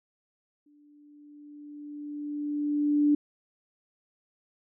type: tone with exponential growth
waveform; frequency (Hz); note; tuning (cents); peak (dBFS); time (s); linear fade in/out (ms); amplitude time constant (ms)
sine; 293.7; D4; 0; -18; 0.66-3.15; 5; 540
effects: none